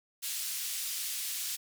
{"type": "band-pass noise", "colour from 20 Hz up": "white", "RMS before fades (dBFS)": -36, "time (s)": [0.22, 1.57], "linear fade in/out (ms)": 20, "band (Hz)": [2700, 15000], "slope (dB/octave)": 12, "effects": []}